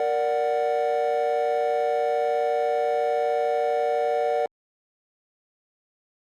triangle chord, Bb augmented, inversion none, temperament equal, 466.2 / 587.3 / 740 Hz, Bb4 / D5 / F#5, 0 / 0 / 0 cents, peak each -23 dBFS, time 0-4.46 s, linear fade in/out 2 ms, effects tanh soft clip ceiling -12 dBFS + Opus 48 kbps

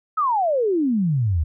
sine exponential sweep, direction down, 1318.5 to 72.9 Hz, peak -17 dBFS, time 0.17-1.44 s, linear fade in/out 10 ms, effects none

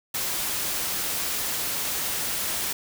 white noise, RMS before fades -28 dBFS, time 0.14-2.73 s, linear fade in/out 5 ms, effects none

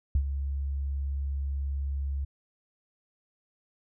sine tone with ADSR envelope, 69.3 Hz, C#2, in tune, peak -19 dBFS, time 0.15-2.25 s, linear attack 3 ms, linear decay 72 ms, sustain -9 dB, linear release 10 ms, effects none

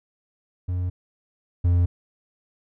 triangle tone pair in turn, 90.1 / 87.69 Hz, F#2 / F2, -45 / +8 cents, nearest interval unison, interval 47 cents, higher first, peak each -21 / -14 dBFS, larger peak second, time 0.68-0.9 / 1.64-1.86 s, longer neither, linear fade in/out 10 ms, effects none

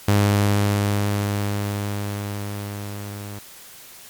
sawtooth tone with level ramp, 102.1 Hz, G#2, 29 cents flat, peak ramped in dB -10 to -28 dBFS, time 0.08-3.39 s, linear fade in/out 5 ms, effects white hiss -43 dBFS RMS until 4.09 s + MP3 96 kbps

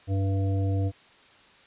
harmonic tone, 97.4 Hz, G2, 11 cents flat, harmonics 1 / 3 / 5 / 7, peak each -23 / -33 / -37 / -40 dBFS, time 0.07-0.92 s, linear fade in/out 50 ms, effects white hiss -55 dBFS RMS until 1.66 s + resampled to 8000 Hz

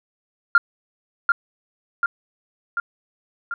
sine tone with echo, 1396.9 Hz, F6, in tune, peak -8 dBFS, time 0.55-0.58 s, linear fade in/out 2 ms, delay 740 ms, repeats 4, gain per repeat -4 dB, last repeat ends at 3.54 s, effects tanh soft clip ceiling -5 dBFS

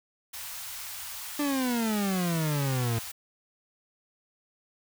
white band-stop noise, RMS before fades -39 dBFS, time 0.33-3.12 s, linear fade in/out 10 ms, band 110 to 710 Hz, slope 24 dB/octave
40% pulse exponential sweep, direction down, 296.5 to 112.1 Hz, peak -25 dBFS, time 1.39-2.99 s, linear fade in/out 5 ms
effects none

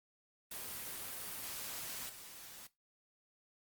white noise with level steps, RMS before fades -44 / -52 dBFS, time 0.51-2.67 s, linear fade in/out 5 ms, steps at 2.09 s, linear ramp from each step 5 ms, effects noise-tail reverb RT60 0.2 s tail -18 dB re dry + Opus 32 kbps

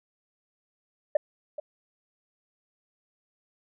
sine tone with echo, 599 Hz, D5, 34 cents sharp, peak -16 dBFS, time 1.15-1.17 s, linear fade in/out 5 ms, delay 430 ms, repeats 1, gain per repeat -15 dB, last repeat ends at 1.6 s, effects tanh soft clip ceiling -14 dBFS

